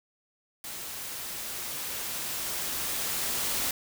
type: noise with level ramp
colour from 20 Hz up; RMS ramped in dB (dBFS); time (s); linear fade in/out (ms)
white; -39 to -29; 0.64-3.71; 2
effects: none